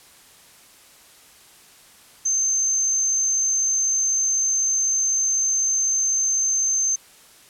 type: tone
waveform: sine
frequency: 6272 Hz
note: G8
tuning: in tune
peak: -18 dBFS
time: 2.25-6.96 s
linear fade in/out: 10 ms
effects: white hiss -50 dBFS RMS until 7.49 s + low-pass 12000 Hz 12 dB/octave